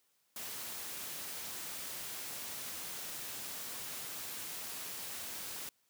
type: noise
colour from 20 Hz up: white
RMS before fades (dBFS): -43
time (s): 0.36-5.69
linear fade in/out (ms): 2
effects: white hiss -75 dBFS RMS until 5.89 s + high-pass 80 Hz 12 dB/octave